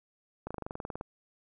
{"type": "slowing click train", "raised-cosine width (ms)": 1, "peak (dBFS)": -23, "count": 13, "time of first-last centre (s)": [0.47, 1.011], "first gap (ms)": 36, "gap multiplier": 1.04, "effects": []}